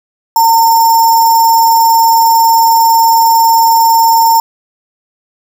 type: tone with sample-and-hold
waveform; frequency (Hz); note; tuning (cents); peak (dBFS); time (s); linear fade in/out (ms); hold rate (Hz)
sine; 911; A#5; -40; -4; 0.36-4.4; 2; 6300
effects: none